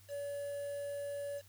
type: tone with quantisation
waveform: triangle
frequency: 570 Hz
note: C#5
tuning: 48 cents sharp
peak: -36 dBFS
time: 0.08-1.42 s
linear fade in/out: 50 ms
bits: 9
effects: added 97 Hz sine -60 dBFS peak until 1.48 s + white hiss -64 dBFS RMS until 1.48 s